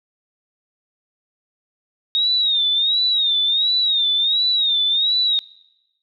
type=tone with vibrato; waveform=sine; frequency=3728 Hz; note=A#7; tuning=1 cent flat; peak=-15 dBFS; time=2.15-5.39 s; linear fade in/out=0 ms; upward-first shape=sine; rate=1.4 Hz; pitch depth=110 cents each way; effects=noise-tail reverb RT60 1.0 s tail -23 dB re dry